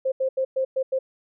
sine tone bursts at uneven times, 527 Hz, C5, 12 cents sharp, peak -20 dBFS, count 6, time 0.05-0.12 / 0.2-0.29 / 0.37-0.45 / 0.56-0.65 / 0.76-0.83 / 0.92-0.99 s, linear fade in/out 10 ms, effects none

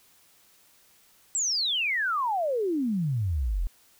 sine exponential sweep, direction down, 7890 to 37.63 Hz, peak -24 dBFS, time 1.35-3.67 s, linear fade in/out 0 ms, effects white hiss -60 dBFS RMS until 3.99 s

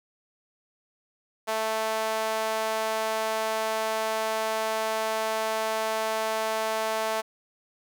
sawtooth tone with high-pass filter, 220 Hz, A3, in tune, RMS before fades -28 dBFS, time 1.47-7.22 s, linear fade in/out 20 ms, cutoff 690 Hz, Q 2, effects none

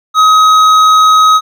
triangle tone with hard clipping, 1267 Hz, D#6, 31 cents sharp, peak -5 dBFS, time 0.14-1.41 s, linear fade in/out 50 ms, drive 12 dB, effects none

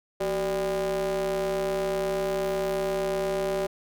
square ring-modulated tone, 103.83 Hz, G#2, in tune, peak -23 dBFS, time 0.2-3.67 s, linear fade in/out 10 ms, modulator 485 Hz, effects none

